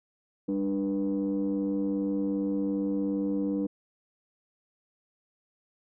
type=tone cluster; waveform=sine; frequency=198.7 / 296.1 / 485.9 Hz; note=G3 / D4 / B4; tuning=+24 / +14 / -28 cents; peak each=-30 / -27 / -34 dBFS; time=0.48-3.67 s; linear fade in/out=10 ms; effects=tanh soft clip ceiling -20 dBFS